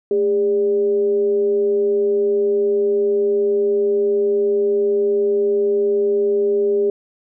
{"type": "tone with frequency modulation", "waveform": "sine", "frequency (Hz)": 404.7, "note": "G#4", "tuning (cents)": -45, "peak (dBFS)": -14, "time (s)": [0.11, 6.9], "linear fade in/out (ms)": 2, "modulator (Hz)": 184, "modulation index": 0.29, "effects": []}